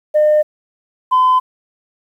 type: tone pair in turn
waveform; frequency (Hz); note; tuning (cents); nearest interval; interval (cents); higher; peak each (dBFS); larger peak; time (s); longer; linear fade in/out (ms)
sine; 606 / 1019.2; D#5 / C6; -46 / -46; major sixth; 900; second; -7; neither; 0.14-0.43 / 1.11-1.4; neither; 20
effects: tanh soft clip ceiling -6 dBFS + 8-bit